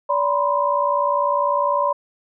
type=tone cluster; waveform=sine; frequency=576 / 972 / 1032 Hz; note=D5 / B5 / C6; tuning=-34 / -28 / -24 cents; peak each=-21 dBFS; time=0.09-1.93 s; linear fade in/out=10 ms; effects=none